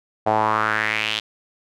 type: tone with band-pass filter sweep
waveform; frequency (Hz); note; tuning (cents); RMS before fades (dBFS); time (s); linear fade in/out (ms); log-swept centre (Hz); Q
sawtooth; 108.3; A2; -27; -21; 0.26-1.2; 10; 710 to 3400; 3.8
effects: none